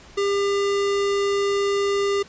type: tone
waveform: square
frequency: 400.5 Hz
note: G4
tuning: 37 cents sharp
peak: -20 dBFS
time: 0.17-2.23 s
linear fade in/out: 10 ms
effects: pink hiss -47 dBFS RMS until 2.28 s + resampled to 16000 Hz